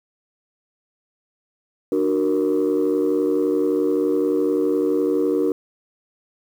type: chord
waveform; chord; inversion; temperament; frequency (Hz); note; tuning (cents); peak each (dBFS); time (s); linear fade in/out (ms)
sine; D augmented; none; equal with one note detuned; 298.3 / 370 / 466.2; D4 / F#4 / A#4; +27 / 0 / 0; -20; 1.92-5.52; 2
effects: tanh soft clip ceiling -12 dBFS + 8-bit